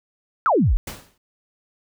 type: exponential sweep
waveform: sine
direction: down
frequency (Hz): 1461 to 32.56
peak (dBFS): -14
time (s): 0.46-0.77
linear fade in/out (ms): 0
type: noise with exponential decay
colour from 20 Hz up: pink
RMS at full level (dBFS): -29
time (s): 0.87-1.18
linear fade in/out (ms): 5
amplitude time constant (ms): 66
effects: none